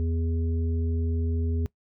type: harmonic tone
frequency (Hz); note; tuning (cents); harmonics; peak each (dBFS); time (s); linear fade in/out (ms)
82.41; E2; 0; 1 / 3 / 5; -24 / -34 / -38; 0-1.66; 0
effects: noise-tail reverb RT60 0.1 s tail -21 dB re dry